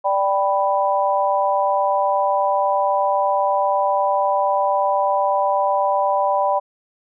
sine chord, G major, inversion second, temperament equal, 587.3 / 784 / 987.8 Hz, D5 / G5 / B5, 0 / 0 / 0 cents, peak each -20 dBFS, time 0.04-6.6 s, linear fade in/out 20 ms, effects none

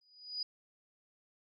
sine tone with exponential growth, 4931 Hz, D#8, 16 cents flat, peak -32 dBFS, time 0.01-0.43 s, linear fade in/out 5 ms, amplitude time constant 91 ms, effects none

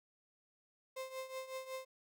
35% pulse tone with tremolo, 523.3 Hz, C5, in tune, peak -38 dBFS, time 0.96-1.85 s, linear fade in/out 10 ms, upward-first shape triangle, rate 5.4 Hz, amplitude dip 80%, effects none

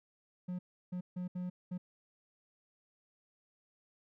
triangle tone bursts at uneven times, 180.3 Hz, F#3, 45 cents flat, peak -34 dBFS, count 5, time 0.48-0.59 / 0.92-1.01 / 1.16-1.28 / 1.35-1.5 / 1.71-1.78 s, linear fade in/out 10 ms, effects none

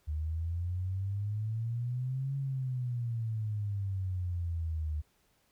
sine exponential two-way sweep, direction up then down, 75 to 138.59 to 75 Hz, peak -31 dBFS, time 0.07-5.02 s, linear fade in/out 20 ms, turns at 2.36 s, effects pink hiss -71 dBFS RMS until 5.51 s

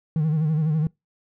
triangle tone with vibrato, 155.56 Hz, D#3, in tune, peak -16 dBFS, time 0.16-0.87 s, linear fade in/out 2 ms, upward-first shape sine, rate 12 Hz, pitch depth 73 cents each way, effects noise-tail reverb RT60 0.2 s tail -26 dB re dry + tanh soft clip ceiling -13 dBFS

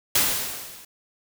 white noise with level ramp, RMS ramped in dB -18 to -46 dBFS, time 0.15-0.85 s, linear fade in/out 5 ms, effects none

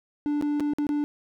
triangle tone with dropouts, 293.7 Hz, D4, in tune, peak -21 dBFS, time 0.26-1.04 s, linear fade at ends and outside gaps 0 ms, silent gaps 0.412-0.424 / 0.598-0.605 / 0.735-0.785 / 0.868-0.891 s, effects none

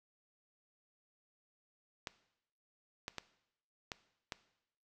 clicks, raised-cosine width 0.2 ms, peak -22 dBFS, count 5, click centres 2.072 / 3.081 / 3.183 / 3.918 / 4.322 s, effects noise-tail reverb RT60 0.8 s tail -17 dB re dry

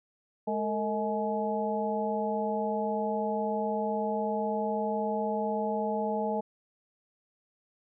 harmonic tone with a mistuned harmonic, 211.6 Hz, G#3, 33 cents sharp, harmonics 1 / 2 / 3 / 4, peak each -33 / -33 / -33 / -33 dBFS, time 0.47-6.41 s, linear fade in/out 10 ms, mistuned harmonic 2, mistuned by +110 cents, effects none

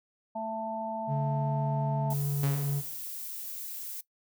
harmonic tone, 221.5 Hz, A3, 12 cents sharp, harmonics 1 / 3 / 4, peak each -39 / -35 / -35 dBFS, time 0.35-2.14 s, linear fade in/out 10 ms
triangle tone, 142.5 Hz, C#3, 48 cents sharp, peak -25 dBFS, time 1.07-2.83 s, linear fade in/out 50 ms
violet noise, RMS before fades -39 dBFS, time 2.1-4.01 s, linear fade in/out 5 ms
sawtooth tone with exponential decay, 138.59 Hz, C#3, in tune, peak -26 dBFS, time 2.43-3.08 s, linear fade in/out 5 ms, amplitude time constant 140 ms
effects noise-tail reverb RT60 0.1 s tail -18 dB re dry

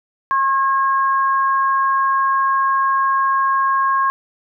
sine tone pair together, 1080 / 1634.1 Hz, C#6 / G#6, -45 / -28 cents, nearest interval perfect fifth, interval 717 cents, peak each -14 / -23 dBFS, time 0.31-4.1 s, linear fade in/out 0 ms, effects none

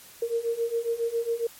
sine beating tone pair, 460.1 / 467.4 Hz, A#4 / A#4, -23 / +5 cents, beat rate 7.3 Hz, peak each -29 / -27 dBFS, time 0.22-1.47 s, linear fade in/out 5 ms, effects white hiss -49 dBFS RMS until 1.59 s + MP3 64 kbps

